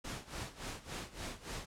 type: noise with tremolo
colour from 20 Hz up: pink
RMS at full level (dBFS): -41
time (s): 0.04-1.66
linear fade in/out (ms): 10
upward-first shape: sine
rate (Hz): 3.5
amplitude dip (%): 85
effects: low-pass 9000 Hz 12 dB/octave